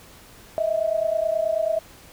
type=tone pair together; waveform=sine; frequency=630 / 659.3 Hz; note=D#5 / E5; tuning=+21 / 0 cents; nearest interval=minor second; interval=79 cents; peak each=-23 dBFS; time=0.58-1.79 s; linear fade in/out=0 ms; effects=pink hiss -48 dBFS RMS until 2.12 s